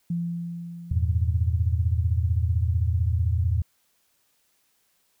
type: tone with exponential decay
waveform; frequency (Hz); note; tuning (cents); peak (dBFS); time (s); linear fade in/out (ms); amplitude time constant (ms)
sine; 170.8; F3; -38; -23; 0.1-2.31; 5; 480
type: chord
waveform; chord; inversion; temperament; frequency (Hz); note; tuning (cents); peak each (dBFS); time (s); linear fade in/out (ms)
sine; E diminished; none; equal with one note detuned; 82.41 / 98 / 113.75; E2 / G2 / Bb2; 0 / 0 / -42; -22 / -27 / -27; 0.91-3.62; 5
effects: white hiss -68 dBFS RMS until 5.2 s